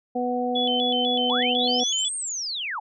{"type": "harmonic tone", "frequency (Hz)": 246.9, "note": "B3", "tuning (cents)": 0, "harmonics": [1, 2, 3], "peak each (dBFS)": [-27, -27, -27], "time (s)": [0.15, 1.84], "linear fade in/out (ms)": 10}
{"type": "tone with vibrato", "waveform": "sine", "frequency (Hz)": 3235, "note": "G#7", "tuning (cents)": -46, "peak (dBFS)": -23, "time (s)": [0.55, 2.09], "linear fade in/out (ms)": 10, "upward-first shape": "square", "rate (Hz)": 4, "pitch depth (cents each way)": 90}
{"type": "linear two-way sweep", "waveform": "sine", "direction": "up then down", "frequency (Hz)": [740, 8760, 740], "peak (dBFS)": -27, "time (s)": [1.29, 2.8], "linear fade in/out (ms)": 10, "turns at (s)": 2.16}
{"effects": []}